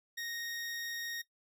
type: tone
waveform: 20% pulse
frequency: 1864.7 Hz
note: A#6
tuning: in tune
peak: -33 dBFS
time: 0.17-1.22 s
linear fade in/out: 10 ms
effects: noise-tail reverb RT60 0.1 s tail -17 dB re dry

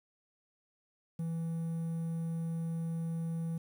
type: tone with quantisation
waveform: triangle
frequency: 165 Hz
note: E3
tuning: 2 cents sharp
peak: -31 dBFS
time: 1.19-3.58 s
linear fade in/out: 5 ms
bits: 10
effects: none

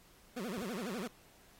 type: tone with vibrato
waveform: 25% pulse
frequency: 213.3 Hz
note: G#3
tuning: 46 cents sharp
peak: -34 dBFS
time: 0.36-1.08 s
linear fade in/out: 10 ms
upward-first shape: sine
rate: 12 Hz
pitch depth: 300 cents each way
type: clicks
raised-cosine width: 2 ms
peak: -33 / -36 dBFS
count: 2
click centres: 0.581 / 0.623 s
effects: pink hiss -63 dBFS RMS until 1.59 s + AAC 48 kbps

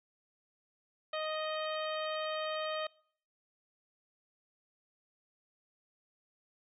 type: harmonic tone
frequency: 622.3 Hz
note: D#5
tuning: in tune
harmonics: 1 / 2 / 3 / 4 / 5 / 6 / 7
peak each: -36 / -40 / -45 / -47 / -44 / -49 / -53 dBFS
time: 1.13-2.87 s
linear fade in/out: 5 ms
effects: noise-tail reverb RT60 0.6 s tail -25 dB re dry

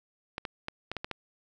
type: clicks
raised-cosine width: 0.3 ms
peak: -18 dBFS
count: 7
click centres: 0.381 / 0.452 / 0.684 / 0.916 / 0.967 / 1.045 / 1.113 s
effects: none

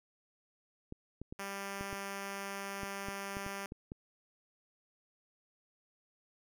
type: clicks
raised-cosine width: 3 ms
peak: -30 dBFS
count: 11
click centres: 0.924 / 1.216 / 1.325 / 1.81 / 1.929 / 2.833 / 3.085 / 3.369 / 3.464 / 3.721 / 3.919 s
type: tone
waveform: 5% pulse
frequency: 197.6 Hz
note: G3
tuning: 14 cents sharp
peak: -28 dBFS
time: 1.39-3.66 s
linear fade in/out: 2 ms
effects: none

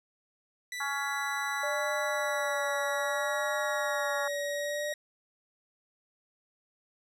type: tone with pitch glide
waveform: sawtooth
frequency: 1975.5 to 1891.7 Hz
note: B6 to A#6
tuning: 0 to +25 cents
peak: -32 dBFS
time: 0.72-4.94 s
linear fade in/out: 2 ms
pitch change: -75 cents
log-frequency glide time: 1.94-4.08 s
type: harmonic tone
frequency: 280.2 Hz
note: C#4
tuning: 19 cents sharp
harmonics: 3 / 4 / 5 / 6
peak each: -37 / -37 / -37 / -37 dBFS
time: 0.8-4.28 s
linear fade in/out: 5 ms
type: tone with vibrato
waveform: sine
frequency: 587.3 Hz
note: D5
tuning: in tune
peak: -32 dBFS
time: 1.63-4.93 s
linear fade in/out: 5 ms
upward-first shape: sine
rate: 0.64 Hz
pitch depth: 36 cents each way
effects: low-pass 12000 Hz 12 dB/octave

